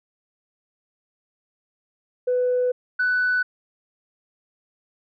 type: tone pair in turn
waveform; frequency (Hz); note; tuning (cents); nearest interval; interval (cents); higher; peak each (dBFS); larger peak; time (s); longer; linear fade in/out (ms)
sine; 498 / 1492.3; B4 / F#6; +14 / +14; octave + perfect fifth; 1900; second; -17; neither; 2.27-2.72 / 2.99-3.43; first; 10
effects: tanh soft clip ceiling -15 dBFS